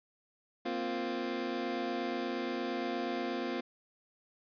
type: chord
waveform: 25% pulse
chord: Bb suspended second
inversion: none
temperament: equal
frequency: 233.1 / 261.6 / 349.2 Hz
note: Bb3 / C4 / F4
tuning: 0 / 0 / 0 cents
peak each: -36 / -34 / -33 dBFS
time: 0.65-3.61 s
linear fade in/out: 10 ms
effects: resampled to 11025 Hz